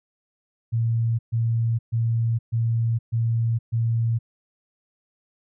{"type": "tone bursts", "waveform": "sine", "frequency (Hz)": 115.1, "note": "A#2", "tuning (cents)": -22, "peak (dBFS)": -19, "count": 6, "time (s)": [0.72, 4.19], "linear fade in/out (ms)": 20, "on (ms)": 470, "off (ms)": 130, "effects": []}